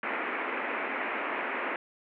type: band-pass noise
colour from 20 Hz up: white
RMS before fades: -33 dBFS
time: 0.03-1.76 s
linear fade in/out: 2 ms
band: 230 to 2400 Hz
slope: 48 dB/octave
effects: none